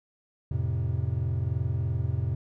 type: chord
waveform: triangle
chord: F major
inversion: none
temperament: equal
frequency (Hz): 87.31 / 110 / 130.81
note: F2 / A2 / C3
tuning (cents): 0 / 0 / 0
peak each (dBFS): -28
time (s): 0.51-2.35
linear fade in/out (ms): 5
effects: none